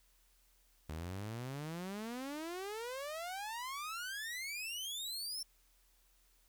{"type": "exponential sweep", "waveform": "sawtooth", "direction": "up", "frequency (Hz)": [74.8, 5460], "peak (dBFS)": -37, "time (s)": [0.89, 5.43], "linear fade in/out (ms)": 5, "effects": ["added 41 Hz sine -70 dBFS peak until 6.48 s", "white hiss -72 dBFS RMS until 6.48 s"]}